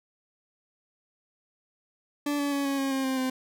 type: tone with pitch steps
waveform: 40% pulse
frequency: 290 / 285.3 / 280.8 / 276.3 / 271.8 / 267.5 / 263.2 / 259 Hz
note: D4 / C#4 / C#4 / C#4 / C#4 / C4 / C4 / C4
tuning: -22 / +50 / +22 / -6 / -34 / +38 / +10 / -17 cents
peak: -25 dBFS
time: 2.26-3.3 s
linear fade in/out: 5 ms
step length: 130 ms
effects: none